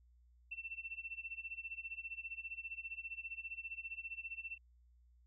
sine tone with tremolo, 2689 Hz, E7, 34 cents sharp, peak -40 dBFS, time 0.51-4.58 s, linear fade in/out 10 ms, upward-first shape sine, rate 15 Hz, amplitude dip 90%, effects added 60 Hz sine -64 dBFS peak until 5.26 s

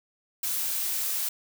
blue noise with high-pass filter sweep, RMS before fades -29 dBFS, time 0.43-1.29 s, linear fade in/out 5 ms, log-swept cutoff 210 to 400 Hz, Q 0.92, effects none

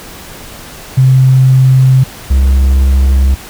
sine / triangle tone pair in turn, 130.81 / 66.59 Hz, C3 / C2, 0 / +31 cents, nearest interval octave, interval 1169 cents, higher first, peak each -3 dBFS, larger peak neither, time 0.97-2.04 / 2.3-3.35 s, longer first, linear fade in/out 10 ms, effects pink hiss -30 dBFS RMS until 3.49 s

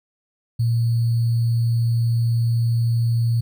sine tone with sample-and-hold, 116.54 Hz, A#2, in tune, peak -16 dBFS, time 0.59-3.41 s, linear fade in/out 10 ms, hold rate 4410 Hz, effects none

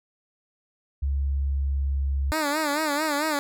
sine tone with pitch glide, 69.3 to 68.7 Hz, C#2 to C#2, 0 to -15 cents, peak -22 dBFS, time 1.02-2.32 s, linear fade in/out 10 ms, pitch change -15 cents, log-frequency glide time 1.16-2.03 s
10% pulse tone with vibrato, 300 Hz, D4, 37 cents sharp, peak -15 dBFS, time 2.32-3.39 s, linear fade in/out 0 ms, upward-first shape sine, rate 4.5 Hz, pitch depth 100 cents each way
effects none

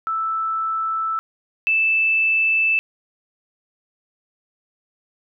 sine tone pair in turn, 1318.5 / 2637 Hz, E6 / E7, 0 / 0 cents, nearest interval octave, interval 1200 cents, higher second, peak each -20 / -15 dBFS, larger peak second, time 0.07-1.19 / 1.67-2.79 s, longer neither, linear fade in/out 0 ms, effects none

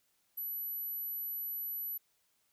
sine tone, 11840 Hz, F#9, in tune, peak -36 dBFS, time 0.37-1.98 s, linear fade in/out 10 ms, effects white hiss -75 dBFS RMS until 2.52 s

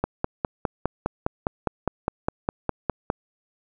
click train, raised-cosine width 1 ms, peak -8 dBFS, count 16, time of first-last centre 0.04-3.101 s, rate 4.9 Hz, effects none

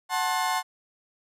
35% pulse chord, F# diminished, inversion none, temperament equal with one note detuned, 740 / 880 / 1064.8 Hz, F#5 / A5 / C6, 0 / 0 / +30 cents, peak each -27 dBFS, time 0.09-0.63 s, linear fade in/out 50 ms, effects resampled to 32000 Hz

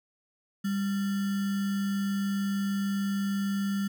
sine tone with sample-and-hold, 198.5 Hz, G3, 22 cents sharp, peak -26 dBFS, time 0.64-3.88 s, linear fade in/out 10 ms, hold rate 1575 Hz, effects none

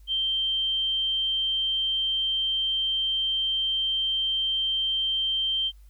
sine tone, 3140 Hz, G7, 2 cents sharp, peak -23 dBFS, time 0.07-5.72 s, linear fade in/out 50 ms, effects added 50 Hz sine -47 dBFS peak until 5.89 s + white hiss -67 dBFS RMS until 5.89 s

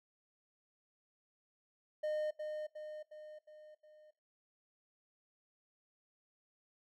triangle tone with echo, 611 Hz, D#5, 32 cents flat, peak -32 dBFS, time 2.03-2.31 s, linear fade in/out 10 ms, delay 360 ms, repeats 5, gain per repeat -5 dB, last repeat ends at 4.11 s, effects noise-tail reverb RT60 0.3 s tail -20 dB re dry

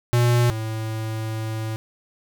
square tone pair in turn, 120.4 / 110.45 Hz, B2 / A2, -44 / +7 cents, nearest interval minor second, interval 149 cents, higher first, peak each -16 / -26 dBFS, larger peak first, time 0.13-0.5 / 0.5-1.76 s, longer second, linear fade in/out 0 ms, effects none

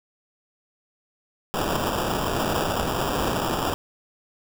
white noise with sample-and-hold, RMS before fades -25 dBFS, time 1.54-3.74 s, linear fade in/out 0 ms, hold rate 2100 Hz, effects none

